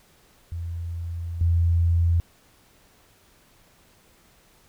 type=tone with level steps; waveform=sine; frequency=84.8 Hz; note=E2; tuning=50 cents sharp; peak=-28 / -17 dBFS; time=0.52-2.2 s; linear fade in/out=0 ms; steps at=1.41 s; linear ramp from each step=2 ms; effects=pink hiss -58 dBFS RMS until 4.68 s